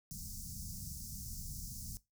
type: band-stop noise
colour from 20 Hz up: pink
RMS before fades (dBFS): -45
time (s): 0.11-1.97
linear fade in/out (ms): 0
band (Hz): 210 to 5100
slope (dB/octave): 48
effects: noise-tail reverb RT60 0.2 s tail -18 dB re dry